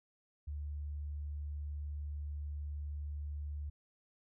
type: tone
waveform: sine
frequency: 73.42 Hz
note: D2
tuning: in tune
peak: -38 dBFS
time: 0.47-3.7 s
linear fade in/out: 10 ms
effects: none